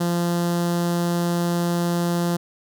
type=tone with notch filter; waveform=sawtooth; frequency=172.7 Hz; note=F3; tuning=19 cents flat; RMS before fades=-22 dBFS; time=0-2.37 s; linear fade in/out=10 ms; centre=2300 Hz; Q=1.3; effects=none